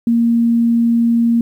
sine tone, 233.1 Hz, A#3, in tune, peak -10 dBFS, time 0.07-1.41 s, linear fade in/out 2 ms, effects 8-bit

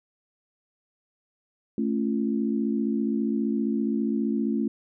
sine chord, A augmented, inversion none, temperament just, 220 / 275 / 343.8 Hz, A3 / C#4 / E#4, 0 / -14 / -27 cents, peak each -25 / -28 / -31 dBFS, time 1.78-4.68 s, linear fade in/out 2 ms, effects none

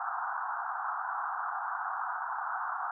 white band-pass noise, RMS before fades -35 dBFS, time 0-2.91 s, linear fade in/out 2 ms, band 730 to 1500 Hz, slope 96 dB/octave, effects none

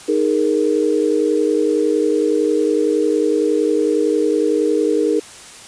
sine chord, D# suspended fourth, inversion none, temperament equal, 311.1 / 415.3 / 466.2 Hz, D#4 / G#4 / A#4, 0 / 0 / 0 cents, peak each -18 dBFS, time 0.08-5.2 s, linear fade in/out 10 ms, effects white hiss -38 dBFS RMS until 5.67 s + resampled to 22050 Hz

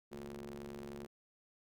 sawtooth ring-modulated tone, 69.9 Hz, C#2, 15 cents sharp, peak -38 dBFS, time 0.11-1.07 s, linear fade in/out 20 ms, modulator 291 Hz, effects none

